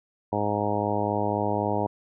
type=harmonic tone; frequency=103.83 Hz; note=G#2; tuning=in tune; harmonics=1 / 2 / 3 / 4 / 5 / 6 / 7 / 8 / 9; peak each=-32 / -32 / -32 / -32 / -32 / -32 / -32 / -32 / -32 dBFS; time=0.32-1.87 s; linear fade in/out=10 ms; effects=none